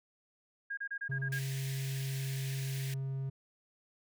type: tone bursts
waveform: sine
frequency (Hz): 1627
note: G#6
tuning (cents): -36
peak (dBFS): -35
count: 7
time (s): 0.7-1.392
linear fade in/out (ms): 10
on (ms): 74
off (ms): 29
type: tone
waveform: triangle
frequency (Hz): 134.7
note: C#3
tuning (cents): -49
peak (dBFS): -32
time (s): 1.09-3.3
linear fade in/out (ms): 10
type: high-pass noise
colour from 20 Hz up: pink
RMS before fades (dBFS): -46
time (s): 1.32-2.94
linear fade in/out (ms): 2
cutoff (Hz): 1600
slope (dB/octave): 96
effects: none